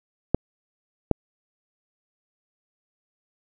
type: clicks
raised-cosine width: 2 ms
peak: -4 dBFS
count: 2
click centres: 0.346 / 1.113 s
effects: none